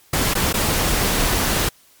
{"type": "noise with dropouts", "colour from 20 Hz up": "pink", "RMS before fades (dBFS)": -19, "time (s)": [0.13, 1.69], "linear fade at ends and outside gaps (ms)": 5, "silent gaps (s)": [[0.338, 0.351], [0.528, 0.539]], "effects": ["white hiss -53 dBFS RMS until 2 s", "MP3 96 kbps"]}